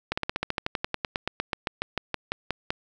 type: slowing click train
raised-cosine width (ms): 0.3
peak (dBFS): -10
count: 24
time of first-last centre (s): 0.12-2.705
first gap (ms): 55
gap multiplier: 1.06
effects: none